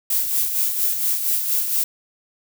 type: noise with tremolo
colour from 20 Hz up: violet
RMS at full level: -19 dBFS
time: 0.1-1.84 s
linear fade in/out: 5 ms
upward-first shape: sine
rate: 4.3 Hz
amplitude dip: 50%
effects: none